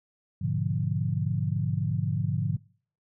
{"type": "chord", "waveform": "sine", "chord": "G# diminished seventh", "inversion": "none", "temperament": "equal", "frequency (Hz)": [103.83, 123.47, 146.83, 174.61], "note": ["G#2", "B2", "D3", "F3"], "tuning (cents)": [0, 0, 0, 0], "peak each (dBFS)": [-30, -32, -29, -32], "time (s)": [0.41, 2.57], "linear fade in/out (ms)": 10, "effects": ["noise-tail reverb RT60 0.5 s tail -24 dB re dry"]}